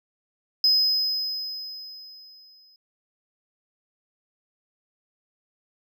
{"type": "tone with exponential decay", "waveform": "triangle", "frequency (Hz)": 5060, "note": "D#8", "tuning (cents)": 28, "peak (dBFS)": -13, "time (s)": [0.64, 2.76], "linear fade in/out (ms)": 2, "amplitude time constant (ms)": 460, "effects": ["tanh soft clip ceiling -11 dBFS"]}